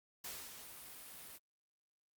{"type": "noise with ADSR envelope", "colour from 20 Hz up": "white", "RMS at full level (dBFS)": -45, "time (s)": [0.24, 1.39], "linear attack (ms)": 6, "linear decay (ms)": 250, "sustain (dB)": -7, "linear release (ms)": 34, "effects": ["Opus 48 kbps"]}